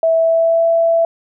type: tone with pitch glide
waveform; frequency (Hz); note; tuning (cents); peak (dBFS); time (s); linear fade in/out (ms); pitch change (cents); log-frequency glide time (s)
sine; 654 to 665.4; E5 to E5; -14 to +16; -10; 0.03-1.05; 2; +30; 0.14-0.66
effects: none